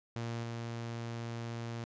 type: tone with level steps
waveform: sawtooth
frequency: 116.54 Hz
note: A#2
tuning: in tune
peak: -32 / -34 dBFS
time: 0.16-1.84 s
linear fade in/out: 0 ms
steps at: 0.43 s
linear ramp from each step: 2 ms
effects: resampled to 16000 Hz